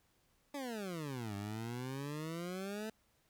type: exponential two-way sweep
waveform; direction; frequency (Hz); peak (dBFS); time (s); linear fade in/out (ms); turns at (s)
20% pulse; down then up; 293.7 to 98.8 to 222.3; -35; 0.54-2.9; 5; 1.35
effects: pink hiss -74 dBFS RMS until 3.29 s